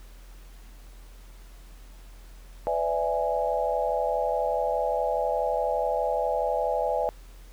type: chord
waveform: sine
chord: E dominant seventh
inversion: second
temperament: equal with one note detuned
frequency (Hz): 502.5 / 587.3 / 659.3 / 830.6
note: B4 / D5 / E5 / G#5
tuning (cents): +30 / 0 / 0 / 0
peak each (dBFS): -29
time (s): 2.67-7.09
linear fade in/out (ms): 0
effects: added 42 Hz sine -44 dBFS peak until 7.52 s + pink hiss -56 dBFS RMS until 7.52 s